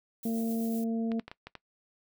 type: noise with tremolo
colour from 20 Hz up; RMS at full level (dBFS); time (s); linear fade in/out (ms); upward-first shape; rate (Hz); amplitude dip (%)
violet; -43; 0.23-0.84; 2; triangle; 8; 40
type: harmonic tone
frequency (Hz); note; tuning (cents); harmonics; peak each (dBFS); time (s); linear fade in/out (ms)
227.1; A#3; -45; 1 / 2 / 3; -28 / -37 / -44; 0.25-1.2; 5
type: clicks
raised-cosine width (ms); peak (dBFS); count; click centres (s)
0.3; -26; 6; 1.118 / 1.196 / 1.28 / 1.315 / 1.47 / 1.553
effects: noise-tail reverb RT60 0.1 s tail -19 dB re dry